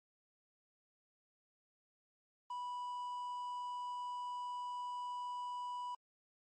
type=tone with quantisation; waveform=triangle; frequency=984 Hz; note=B5; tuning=7 cents flat; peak=-38 dBFS; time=2.5-5.95 s; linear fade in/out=5 ms; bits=11; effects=MP3 32 kbps